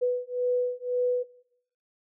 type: beating tone pair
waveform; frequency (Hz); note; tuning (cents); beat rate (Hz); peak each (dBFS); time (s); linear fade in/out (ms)
sine; 493.9 / 495.8; B4 / B4; 0 / +7; 1.9; -27; 0.01-1.24; 20
effects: noise-tail reverb RT60 0.8 s tail -20 dB re dry